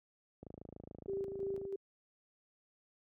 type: click train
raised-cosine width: 2 ms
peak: -35 dBFS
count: 34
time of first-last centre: 0.43-1.652 s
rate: 27 Hz
type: tone with tremolo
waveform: sine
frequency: 392 Hz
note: G4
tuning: in tune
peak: -35 dBFS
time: 1.08-1.76 s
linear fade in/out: 5 ms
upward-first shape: square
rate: 3.1 Hz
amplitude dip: 45%
effects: high-pass 60 Hz 12 dB/octave